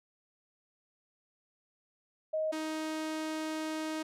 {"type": "tone pair in turn", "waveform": ["sine", "sawtooth"], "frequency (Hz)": [627, 313.5], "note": ["D#5", "D#4"], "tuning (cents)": [13, 13], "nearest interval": "octave", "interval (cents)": 1200, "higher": "first", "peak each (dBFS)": [-29, -30], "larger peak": "first", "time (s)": [[2.33, 2.52], [2.52, 4.03]], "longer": "second", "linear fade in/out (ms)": 10, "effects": ["low-pass 10000 Hz 12 dB/octave"]}